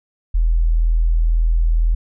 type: tone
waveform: sine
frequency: 41 Hz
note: E1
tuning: 9 cents flat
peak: -12 dBFS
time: 0.34-1.95 s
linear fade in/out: 10 ms
effects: none